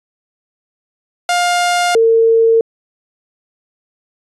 sawtooth / sine tone pair in turn, 706 / 453.9 Hz, F5 / A#4, +19 / -46 cents, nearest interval minor sixth, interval 765 cents, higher first, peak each -8 / -7 dBFS, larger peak second, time 1.29-1.95 / 1.95-2.61 s, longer neither, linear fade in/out 2 ms, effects resampled to 24000 Hz

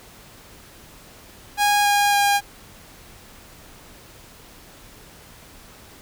sawtooth tone with pitch steps, 822 / 815.9 / 809.7 Hz, G#5 / G#5 / G#5, -18 / -31 / -44 cents, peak -12 dBFS, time 1.57-2.41 s, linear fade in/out 50 ms, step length 280 ms, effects pink hiss -46 dBFS RMS until 6.01 s

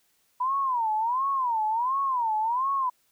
sine tone with vibrato, 974 Hz, B5, 24 cents flat, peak -23 dBFS, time 0.4-2.9 s, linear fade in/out 10 ms, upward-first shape sine, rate 1.4 Hz, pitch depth 220 cents each way, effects white hiss -68 dBFS RMS until 3.11 s

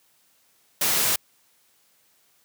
white noise, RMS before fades -22 dBFS, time 0.81-1.16 s, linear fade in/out 5 ms, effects white hiss -63 dBFS RMS until 2.44 s + high-pass 100 Hz 12 dB/octave

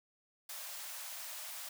white high-pass noise, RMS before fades -45 dBFS, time 0.49-1.69 s, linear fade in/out 5 ms, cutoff 550 Hz, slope 96 dB/octave, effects none

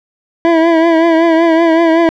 25% pulse tone with vibrato, 329.6 Hz, E4, in tune, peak -3 dBFS, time 0.45-2.09 s, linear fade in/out 0 ms, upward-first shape triangle, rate 5.3 Hz, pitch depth 59 cents each way, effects low-pass 2000 Hz 12 dB/octave

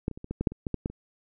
clicks, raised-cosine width 3 ms, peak -14 / -25 / -28 / -26 / -19 / -15 / -9 / -27 / -17 / -15 / -15 / -28 dBFS, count 12, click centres 0.081 / 0.113 / 0.175 / 0.244 / 0.31 / 0.41 / 0.472 / 0.52 / 0.668 / 0.743 / 0.859 / 0.9 s, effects none

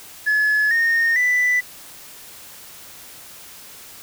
sine tone with pitch steps, 1708 / 1841.2 / 1984.8 Hz, G#6 / A#6 / B6, +48 / -22 / +8 cents, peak -13 dBFS, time 0.26-1.61 s, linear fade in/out 20 ms, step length 450 ms, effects tanh soft clip ceiling -13 dBFS + white hiss -41 dBFS RMS until 4.02 s

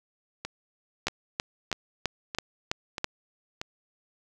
two click trains, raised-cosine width 0.2 ms, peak -16 / -9 dBFS, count 6 / 7, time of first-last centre 0.45-3.615 / 1.07-3.044 s, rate 1.58 / 3.04 Hz, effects none

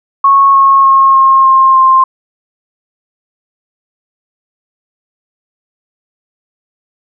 sine tone with pitch steps, 1100 / 1090.5 / 1081.1 / 1071.8 / 1062.5 / 1053.4 Hz, C#6 / C#6 / C#6 / C6 / C6 / C6, -14 / -29 / -44 / +41 / +26 / +11 cents, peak -3 dBFS, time 0.24-2.04 s, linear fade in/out 5 ms, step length 300 ms, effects none

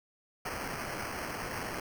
white noise with sample-and-hold, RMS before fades -38 dBFS, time 0.45-1.8 s, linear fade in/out 5 ms, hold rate 3675 Hz, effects none

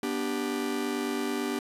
45% pulse chord, G major, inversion first, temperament just, 245 / 294 / 392 Hz, B3 / D4 / G4, -14 / +2 / 0 cents, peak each -33 dBFS, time 0.03-1.59 s, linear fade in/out 2 ms, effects resampled to 32000 Hz

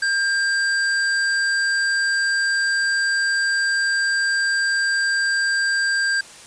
sine tone with sample-and-hold, 1600 Hz, G6, 35 cents sharp, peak -17 dBFS, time 0.02-6.21 s, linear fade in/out 5 ms, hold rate 6300 Hz, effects white hiss -42 dBFS RMS until 6.46 s + resampled to 22050 Hz

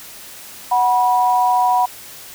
sine tone pair together, 740 / 973.8 Hz, F#5 / B5, 0 / -25 cents, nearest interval perfect fourth, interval 475 cents, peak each -15 dBFS, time 0.71-1.86 s, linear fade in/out 10 ms, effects white hiss -37 dBFS RMS until 2.34 s

